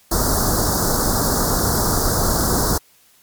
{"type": "band-stop noise", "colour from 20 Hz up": "pink", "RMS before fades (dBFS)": -18, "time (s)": [0.11, 2.78], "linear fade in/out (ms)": 5, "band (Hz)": [1500, 4500], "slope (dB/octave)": 48, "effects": ["white hiss -54 dBFS RMS until 3.22 s", "MP3 96 kbps"]}